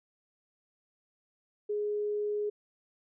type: tone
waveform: sine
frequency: 416.8 Hz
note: G#4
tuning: 6 cents sharp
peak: -29 dBFS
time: 1.69-2.5 s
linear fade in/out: 10 ms
effects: none